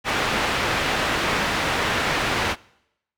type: low-pass noise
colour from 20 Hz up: white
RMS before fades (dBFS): -23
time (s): 0.04-2.56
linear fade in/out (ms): 50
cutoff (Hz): 2300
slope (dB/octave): 12
effects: noise-tail reverb RT60 0.8 s tail -23 dB re dry